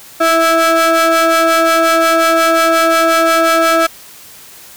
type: ring-modulated tone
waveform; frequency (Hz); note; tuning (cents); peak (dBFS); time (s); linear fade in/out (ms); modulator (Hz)
35% pulse; 329.6; E4; 0; -4; 0.2-3.87; 10; 986
effects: white hiss -37 dBFS RMS until 4.76 s